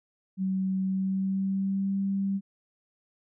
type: tone with pitch glide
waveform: sine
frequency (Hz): 189.7 to 195.94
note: F#3 to G3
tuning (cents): +43 to -1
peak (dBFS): -25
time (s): 0.37-2.41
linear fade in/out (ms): 50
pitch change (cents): +56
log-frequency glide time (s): 0.82-1.97
effects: none